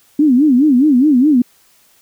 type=tone with vibrato; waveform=sine; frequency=274.3 Hz; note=C#4; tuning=18 cents flat; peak=-7 dBFS; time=0.19-1.42 s; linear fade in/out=5 ms; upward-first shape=sine; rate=4.8 Hz; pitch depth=220 cents each way; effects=white hiss -52 dBFS RMS until 2.01 s